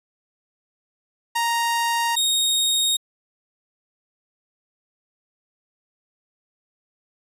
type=tone pair in turn; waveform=sawtooth; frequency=933 / 3732 Hz; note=A#5 / A#7; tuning=+1 / +1 cents; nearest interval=2 octaves; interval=2400 cents; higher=second; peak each=-16 / -15 dBFS; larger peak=second; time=1.35-2.16 / 2.16-2.97 s; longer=neither; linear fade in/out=10 ms; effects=resampled to 32000 Hz